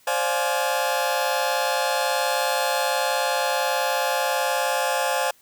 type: chord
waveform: sawtooth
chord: D half-diminished seventh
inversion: third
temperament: just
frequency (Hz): 528.6 / 587.3 / 704.8 / 845.8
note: C5 / D5 / F5 / Ab5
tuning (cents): +18 / 0 / +16 / +31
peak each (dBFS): -22 / -25 / -23 / -22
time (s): 0.07-5.31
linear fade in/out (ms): 5
effects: white hiss -57 dBFS RMS until 5.41 s